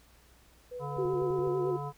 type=tone with tremolo; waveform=sine; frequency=493.9 Hz; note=B4; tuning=in tune; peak=-36 dBFS; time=0.71-1.71 s; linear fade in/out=10 ms; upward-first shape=triangle; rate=4.3 Hz; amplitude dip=85%
type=harmonic tone; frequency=143.3 Hz; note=D3; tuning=42 cents flat; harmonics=1 / 3 / 5 / 7 / 9; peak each=-37 / -42 / -42 / -40 / -47 dBFS; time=0.79-1.93 s; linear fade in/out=50 ms
type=click train; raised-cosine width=5 ms; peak=-36 dBFS; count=7; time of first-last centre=0.97-1.474 s; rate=11.9 Hz
type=tone with vibrato; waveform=sine; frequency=370 Hz; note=F#4; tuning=in tune; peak=-28 dBFS; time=0.98-1.77 s; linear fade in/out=10 ms; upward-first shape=sine; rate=8.9 Hz; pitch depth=63 cents each way
effects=added 60 Hz sine -62 dBFS peak until 1.97 s + pink hiss -62 dBFS RMS until 1.97 s